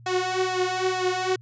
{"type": "tone with flanger", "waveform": "sawtooth", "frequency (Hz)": 370, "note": "F#4", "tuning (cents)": 0, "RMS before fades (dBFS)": -25, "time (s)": [0.06, 1.36], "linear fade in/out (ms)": 5, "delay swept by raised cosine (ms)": [1.5, 4.3], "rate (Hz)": 2.2, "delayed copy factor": 0.8, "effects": ["added 118 Hz sine -45 dBFS peak until 1.41 s", "resampled to 16000 Hz"]}